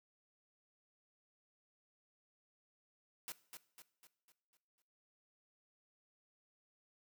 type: noise with echo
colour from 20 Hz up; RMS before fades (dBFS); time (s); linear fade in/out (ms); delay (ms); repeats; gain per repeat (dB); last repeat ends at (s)
white; -45; 3.28-3.32; 0; 250; 6; -6; 4.82
effects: noise-tail reverb RT60 0.6 s tail -18 dB re dry + high-pass 150 Hz 12 dB/octave